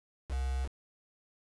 sine tone with quantisation, 65.41 Hz, C2, in tune, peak -30 dBFS, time 0.28-0.69 s, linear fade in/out 50 ms, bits 7, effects resampled to 24000 Hz

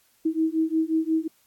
sine beating tone pair, 317.7 / 323.3 Hz, D#4 / E4, +36 / -34 cents, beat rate 5.6 Hz, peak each -24 dBFS, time 0.25-1.28 s, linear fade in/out 10 ms, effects white hiss -63 dBFS RMS until 1.46 s + AAC 64 kbps

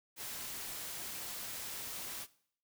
white noise, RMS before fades -43 dBFS, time 0.16-2.27 s, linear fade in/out 50 ms, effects noise-tail reverb RT60 0.6 s tail -19 dB re dry

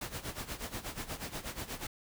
pink noise with tremolo, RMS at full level -38 dBFS, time 0.01-1.87 s, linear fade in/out 5 ms, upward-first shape sine, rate 8.3 Hz, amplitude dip 80%, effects none

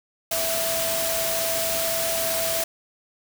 sine tone in noise, 660 Hz, E5, 2 cents sharp, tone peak -27 dBFS, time 0.31-2.64 s, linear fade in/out 5 ms, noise white, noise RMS -26 dBFS, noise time 0.31-2.64 s, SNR -4 dB, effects none

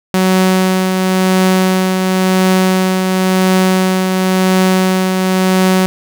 sawtooth tone with tremolo, 186.8 Hz, F#3, 17 cents sharp, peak -4 dBFS, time 0.14-5.86 s, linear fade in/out 0 ms, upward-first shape triangle, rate 0.95 Hz, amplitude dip 40%, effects none

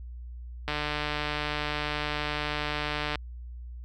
click train, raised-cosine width 0.3 ms, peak -14 dBFS, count 370, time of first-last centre 0.68-3.157 s, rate 149 Hz, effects added 60 Hz sine -38 dBFS peak until 3.84 s

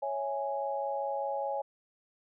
sine chord, C# minor, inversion none, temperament equal, 554.4 / 659.3 / 830.6 Hz, C#5 / E5 / G#5, 0 / 0 / 0 cents, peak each -34 / -39 / -34 dBFS, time 0.02-1.62 s, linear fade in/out 10 ms, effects none

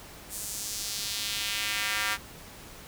square tone with high-pass filter sweep, 106.7 Hz, G#2, 47 cents sharp, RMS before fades -32 dBFS, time 0.29-2.18 s, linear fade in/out 50 ms, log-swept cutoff 8800 to 1500 Hz, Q 1.4, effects pink hiss -47 dBFS RMS until 2.87 s

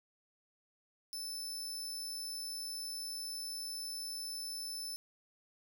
sawtooth tone, 5274 Hz, E8, in tune, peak -37 dBFS, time 1.13-4.96 s, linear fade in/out 0 ms, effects none

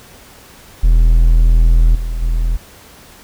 triangle tone with level steps, 41 Hz, E1, 9 cents flat, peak -4 / -15 / -10 dBFS, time 0.83-2.57 s, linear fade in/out 10 ms, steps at 1.95 / 2.22 s, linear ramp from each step 2 ms, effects pink hiss -41 dBFS RMS until 3.23 s

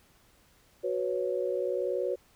sine chord, F# suspended fourth, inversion none, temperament equal, 370 / 493.9 / 554.4 Hz, F#4 / B4 / C#5, 0 / 0 / 0 cents, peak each -32 dBFS, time 0.83-2.16 s, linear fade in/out 20 ms, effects pink hiss -63 dBFS RMS until 2.35 s

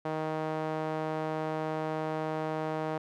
sawtooth tone with band-pass filter, 156.7 Hz, D#3, 13 cents sharp, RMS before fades -33 dBFS, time 0.05-2.98 s, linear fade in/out 5 ms, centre 690 Hz, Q 1.2, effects none

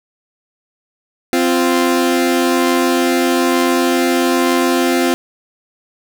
sawtooth tone pair together, 260.5 / 347.7 Hz, C4 / F4, -7 / -8 cents, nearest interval perfect fourth, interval 499 cents, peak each -11 dBFS, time 1.33-5.14 s, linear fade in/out 0 ms, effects none

